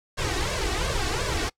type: noise with flanger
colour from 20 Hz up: pink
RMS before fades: -26 dBFS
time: 0.17-1.5 s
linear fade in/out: 20 ms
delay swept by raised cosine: 1.8 to 2.71 ms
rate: 2.8 Hz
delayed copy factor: +0.95
effects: noise-tail reverb RT60 0.1 s tail -24 dB re dry + low-pass 7000 Hz 12 dB/octave